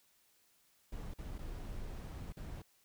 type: noise with dropouts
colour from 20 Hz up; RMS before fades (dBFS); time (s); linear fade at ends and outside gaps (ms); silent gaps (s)
brown; -44; 0.92-2.62; 5; 1.139-1.184 / 1.383-1.388 / 2.325-2.368
effects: white hiss -71 dBFS RMS until 2.84 s